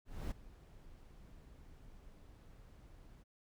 brown noise with ADSR envelope, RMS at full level -39 dBFS, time 0.05-3.24 s, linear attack 260 ms, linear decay 13 ms, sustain -18 dB, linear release 24 ms, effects none

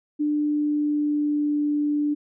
sine tone with pitch glide, 297.5 to 294.6 Hz, D4 to D4, +22 to +6 cents, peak -20 dBFS, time 0.19-2.15 s, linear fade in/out 20 ms, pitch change -16 cents, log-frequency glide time 0.3-1.62 s, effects none

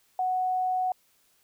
sine tone, 740 Hz, F#5, in tune, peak -24 dBFS, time 0.19-0.92 s, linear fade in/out 2 ms, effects white hiss -66 dBFS RMS until 1.43 s

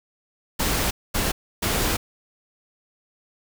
pink noise bursts at uneven times, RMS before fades -23 dBFS, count 3, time 0.59-0.91 / 1.14-1.32 / 1.62-1.97 s, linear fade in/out 10 ms, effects none

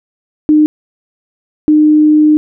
sine tone pair in turn, 304.3 / 304.3 Hz, D#4 / D#4, -38 / -38 cents, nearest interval unison, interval 0 cents, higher neither, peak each -4 dBFS, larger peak neither, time 0.49-0.66 / 1.68-2.37 s, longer second, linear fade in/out 0 ms, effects none

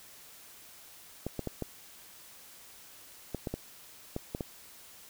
clicks, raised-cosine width 2 ms, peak -20 dBFS, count 10, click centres 1.266 / 1.393 / 1.473 / 1.623 / 3.347 / 3.472 / 3.54 / 4.164 / 4.349 / 4.408 s, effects white hiss -53 dBFS RMS until 5.09 s

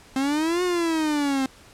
45% pulse exponential two-way sweep, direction up then down, 261.8 to 364.8 to 261.8 Hz, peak -21 dBFS, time 0.16-1.46 s, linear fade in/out 2 ms, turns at 0.63 s, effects pink hiss -50 dBFS RMS until 1.73 s + low-pass 10000 Hz 12 dB/octave

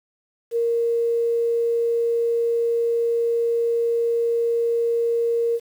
sine tone with quantisation, 466.2 Hz, A#4, in tune, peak -18 dBFS, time 0.51-5.6 s, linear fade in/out 50 ms, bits 8, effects none

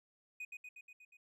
triangle tone with echo, 2489 Hz, D#7, in tune, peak -40 dBFS, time 0.4-0.45 s, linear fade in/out 5 ms, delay 120 ms, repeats 6, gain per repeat -3 dB, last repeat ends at 1.17 s, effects none

